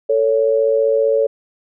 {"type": "tone pair together", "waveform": "sine", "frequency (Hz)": [444.8, 560], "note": ["A4", "C#5"], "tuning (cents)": [19, 18], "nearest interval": "major third", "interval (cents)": 399, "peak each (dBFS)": -15, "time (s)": [0.09, 1.27], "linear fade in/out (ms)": 10, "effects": []}